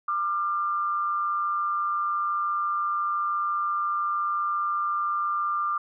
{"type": "tone pair together", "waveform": "sine", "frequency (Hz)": [1193, 1378.8], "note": ["D6", "F6"], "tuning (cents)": [27, -23], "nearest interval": "minor third", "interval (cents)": 250, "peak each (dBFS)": [-24, -34], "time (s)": [0.08, 5.78], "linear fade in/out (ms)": 5, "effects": []}